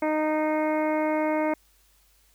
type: harmonic tone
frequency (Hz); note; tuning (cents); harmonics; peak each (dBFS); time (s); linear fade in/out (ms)
308.5; D#4; -15; 1 / 2 / 3 / 4 / 5 / 6 / 7 / 8; -26 / -26 / -30 / -39 / -40 / -43 / -36 / -48; 0.02-1.54; 5
effects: added 50 Hz sine -63 dBFS peak until 2.34 s + white hiss -63 dBFS RMS until 2.34 s